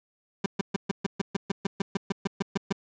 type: tone bursts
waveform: 30% pulse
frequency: 196 Hz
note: G3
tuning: in tune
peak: -21 dBFS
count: 16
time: 0.44-2.726 s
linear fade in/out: 5 ms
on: 21 ms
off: 130 ms
effects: resampled to 16000 Hz + 10-bit